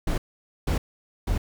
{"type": "noise bursts", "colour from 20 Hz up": "brown", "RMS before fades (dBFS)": -24, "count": 3, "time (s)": [0.07, 1.38], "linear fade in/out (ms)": 5, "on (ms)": 110, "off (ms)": 490, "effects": []}